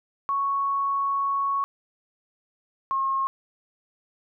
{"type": "tone pair in turn", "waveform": "sine", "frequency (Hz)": [1108.7, 1078.4], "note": ["C#6", "C#6"], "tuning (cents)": [0, -48], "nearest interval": "unison", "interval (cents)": 48, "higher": "first", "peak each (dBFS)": -22, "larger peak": "neither", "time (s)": [[0.29, 1.64], [2.91, 3.27]], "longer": "first", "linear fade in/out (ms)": 0, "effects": []}